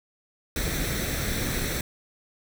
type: noise with comb filter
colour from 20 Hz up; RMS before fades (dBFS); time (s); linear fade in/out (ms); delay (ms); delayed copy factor
pink; -28; 0.56-1.81; 2; 0.51; +0.6
effects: none